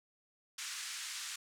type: band-pass noise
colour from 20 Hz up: white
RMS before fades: -43 dBFS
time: 0.58-1.36 s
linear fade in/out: 5 ms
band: 1300 to 8400 Hz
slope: 24 dB/octave
effects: none